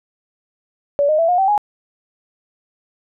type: tone with pitch steps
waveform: sine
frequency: 571 / 615.5 / 663.5 / 715.3 / 771 / 831.2 Hz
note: D5 / D#5 / E5 / F5 / G5 / G#5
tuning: -49 / -19 / +11 / +41 / -29 / +1 cents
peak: -12 dBFS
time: 0.99-1.578 s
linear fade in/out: 0 ms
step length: 98 ms
effects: none